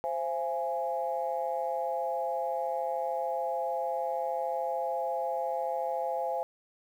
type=chord; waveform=sine; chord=C augmented; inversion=none; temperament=equal with one note detuned; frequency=523.3 / 676.6 / 830.6 Hz; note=C5 / E5 / G#5; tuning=0 / +45 / 0 cents; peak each=-33 dBFS; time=0.04-6.43 s; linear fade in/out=0 ms; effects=tanh soft clip ceiling -19 dBFS + 10-bit